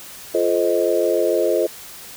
sine tone cluster, 346.4 / 433.1 / 520 / 624 Hz, F4 / A4 / C5 / D#5, -14 / -27 / -11 / +5 cents, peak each -21 dBFS, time 0.34-1.67 s, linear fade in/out 10 ms, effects white hiss -38 dBFS RMS until 2.16 s

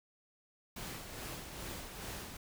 pink noise with tremolo, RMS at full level -43 dBFS, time 0.76-2.37 s, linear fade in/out 5 ms, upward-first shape sine, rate 2.4 Hz, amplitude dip 45%, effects none

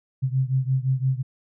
sine beating tone pair, 129.4 / 135.2 Hz, C3 / C#3, -19 / -43 cents, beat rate 5.8 Hz, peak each -22 / -24 dBFS, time 0.22-1.23 s, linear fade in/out 20 ms, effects none

